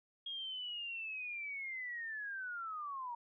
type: linear sweep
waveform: sine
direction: down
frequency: 3276 to 932.3 Hz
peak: -40 dBFS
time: 0.26-3.15 s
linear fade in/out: 5 ms
effects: none